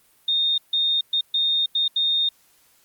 sine tone bursts at uneven times, 3671 Hz, A#7, 27 cents flat, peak -18 dBFS, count 6, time 0.28-0.58 / 0.73-1.01 / 1.13-1.21 / 1.34-1.66 / 1.75-1.88 / 1.96-2.29 s, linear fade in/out 5 ms, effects white hiss -59 dBFS RMS until 2.84 s + Opus 32 kbps

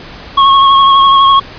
square tone with vibrato, 1095 Hz, C#6, 22 cents flat, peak -4 dBFS, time 0.37-1.4 s, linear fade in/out 10 ms, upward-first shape sine, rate 12 Hz, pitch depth 22 cents each way, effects pink hiss -30 dBFS RMS until 1.58 s + resampled to 11025 Hz

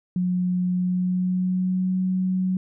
sine tone with pitch glide, 180.7 to 185.67 Hz, F#3 to F#3, -41 to +6 cents, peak -20 dBFS, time 0.16-2.57 s, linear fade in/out 2 ms, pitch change +47 cents, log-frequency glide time 0.73-1.98 s, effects none

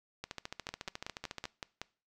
two click trains, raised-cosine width 0.2 ms, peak -22 / -21 dBFS, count 18 / 7, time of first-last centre 0.24-1.454 / 0.69-1.816 s, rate 14 / 5.33 Hz, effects noise-tail reverb RT60 0.4 s tail -22 dB re dry

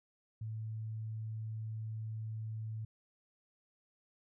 sine tone, 110 Hz, A2, in tune, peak -38 dBFS, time 0.41-2.85 s, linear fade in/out 5 ms, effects none

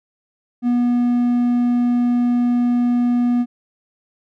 triangle tone, 242.6 Hz, B3, 31 cents flat, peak -12 dBFS, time 0.62-3.46 s, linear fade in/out 50 ms, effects none

